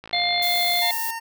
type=click train; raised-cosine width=0.3 ms; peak=-22 dBFS; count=43; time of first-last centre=0.04-0.79 s; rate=56 Hz
type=harmonic tone; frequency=703 Hz; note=F5; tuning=11 cents sharp; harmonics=1 / 3 / 5 / 6; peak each=-25 / -25 / -25 / -25 dBFS; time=0.13-0.91 s; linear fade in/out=2 ms
type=noise; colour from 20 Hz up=violet; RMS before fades=-28 dBFS; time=0.42-1.11 s; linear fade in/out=5 ms
type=tone; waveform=25% pulse; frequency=914 Hz; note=A#5; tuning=34 cents flat; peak=-25 dBFS; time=0.81-1.2 s; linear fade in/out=20 ms
effects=none